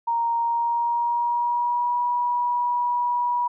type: tone with pitch glide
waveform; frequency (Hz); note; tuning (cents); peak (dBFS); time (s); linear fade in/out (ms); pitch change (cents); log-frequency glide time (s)
sine; 932.3 to 969.1; A#5 to B5; 0 to -33; -20; 0.07-3.48; 10; +67; 0.39-1.98
effects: none